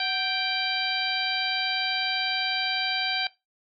harmonic tone with a mistuned harmonic, 784 Hz, G5, in tune, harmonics 1 / 2 / 3 / 4 / 5 / 6, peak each -32 / -32 / -32 / -32 / -32 / -32 dBFS, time 0-3.27 s, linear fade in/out 2 ms, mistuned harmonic 1, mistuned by -80 cents, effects noise-tail reverb RT60 0.2 s tail -18 dB re dry

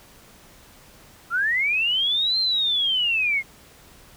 sine linear two-way sweep, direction up then down, 1315 to 4186 to 2101 Hz, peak -19 dBFS, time 1.3-3.43 s, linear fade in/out 50 ms, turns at 2.39 s, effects pink hiss -50 dBFS RMS until 4.16 s

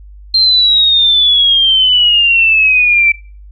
sine exponential sweep, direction down, 4182 to 2322 Hz, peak -6 dBFS, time 0.34-3.12 s, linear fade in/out 5 ms, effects noise-tail reverb RT60 0.4 s tail -23 dB re dry + added 50 Hz sine -32 dBFS peak until 3.51 s

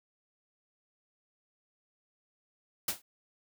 white noise with exponential decay, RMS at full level -26 dBFS, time 2.88-3.02 s, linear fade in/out 5 ms, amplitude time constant 29 ms, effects none

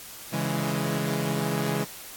sawtooth chord, C# minor, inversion none, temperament equal, 138.59 / 164.81 / 207.7 Hz, C#3 / E3 / G#3, 0 / 0 / 0 cents, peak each -26 dBFS, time 0.32-1.85 s, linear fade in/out 20 ms, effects white hiss -42 dBFS RMS until 2.16 s + AAC 64 kbps

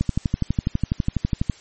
click train, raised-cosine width 5 ms, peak -7 dBFS, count 19, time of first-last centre 0.01-1.498 s, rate 12.1 Hz, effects white hiss -48 dBFS RMS until 1.6 s + MP3 32 kbps

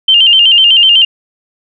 sine tone with vibrato, 2960 Hz, F#7, in tune, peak -3 dBFS, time 0.08-1.05 s, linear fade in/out 5 ms, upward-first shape square, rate 8 Hz, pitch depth 83 cents each way, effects none

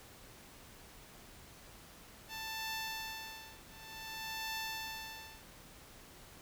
10% pulse tone with tremolo, 885 Hz, A5, 10 cents sharp, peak -29 dBFS, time 2.28-5.46 s, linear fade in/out 50 ms, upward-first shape triangle, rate 0.55 Hz, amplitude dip 100%, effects pink hiss -56 dBFS RMS until 6.41 s

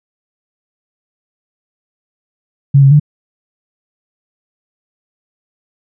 sine tone with pitch steps, 139.2 / 136.7 / 148.1 Hz, C#3 / C#3 / D3, +8 / -24 / +15 cents, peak -3 dBFS, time 2.74-2.998 s, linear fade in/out 10 ms, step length 86 ms, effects none

